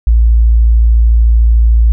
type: tone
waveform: sine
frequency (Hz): 56.8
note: A#1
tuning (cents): -44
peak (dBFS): -4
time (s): 0.07-1.92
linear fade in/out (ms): 0
effects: none